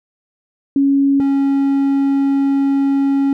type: tone pair in turn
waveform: sine / triangle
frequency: 277.2 / 275.9 Hz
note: C#4 / C#4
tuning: 0 / -8 cents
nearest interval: unison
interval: 8 cents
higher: first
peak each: -10 dBFS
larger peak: neither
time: 0.76-1.2 / 1.2-3.33 s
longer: second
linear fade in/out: 2 ms
effects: none